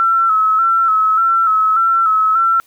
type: tone with vibrato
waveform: sine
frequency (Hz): 1318.5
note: E6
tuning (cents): 0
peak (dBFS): -10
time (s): 0-2.6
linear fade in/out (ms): 0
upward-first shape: square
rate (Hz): 1.7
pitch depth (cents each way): 38
effects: white hiss -54 dBFS RMS until 2.66 s